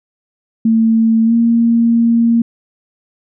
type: tone with pitch glide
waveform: sine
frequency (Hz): 224.8 to 232.1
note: A3 to A#3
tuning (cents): +37 to -7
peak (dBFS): -8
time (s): 0.65-2.42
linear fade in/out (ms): 5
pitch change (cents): +56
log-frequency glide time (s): 1.25-1.33
effects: none